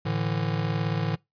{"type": "chord", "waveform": "square", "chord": "A suspended fourth", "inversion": "none", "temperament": "just", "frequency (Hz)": [110, 146.67, 165], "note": ["A2", "D3", "E3"], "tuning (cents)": [0, -2, 2], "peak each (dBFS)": -30, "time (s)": [0.05, 1.16], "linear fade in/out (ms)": 10, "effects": ["noise-tail reverb RT60 0.2 s tail -25 dB re dry", "resampled to 11025 Hz"]}